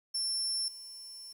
35% pulse tone with level steps, 5390 Hz, E8, 38 cents sharp, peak -28 / -42 dBFS, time 0.14-1.33 s, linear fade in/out 10 ms, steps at 0.68 s, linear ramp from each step 2 ms, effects 10-bit

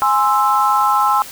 sine chord, Ab augmented, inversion none, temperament equal, 830.6 / 1046.5 / 1318.5 Hz, Ab5 / C6 / E6, 0 / 0 / 0 cents, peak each -16 dBFS, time 0.02-1.22 s, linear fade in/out 0 ms, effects white hiss -34 dBFS RMS until 1.31 s

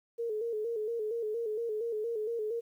sine tone with vibrato, 446.4 Hz, A4, 25 cents sharp, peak -31 dBFS, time 0.18-2.61 s, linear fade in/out 20 ms, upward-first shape square, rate 4.3 Hz, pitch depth 74 cents each way, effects 11-bit

